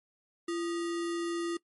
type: tone with sample-and-hold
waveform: sine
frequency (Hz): 340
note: F4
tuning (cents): -46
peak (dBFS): -30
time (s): 0.48-1.57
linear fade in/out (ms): 5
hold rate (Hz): 1575
effects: noise-tail reverb RT60 0.1 s tail -21 dB re dry + MP3 48 kbps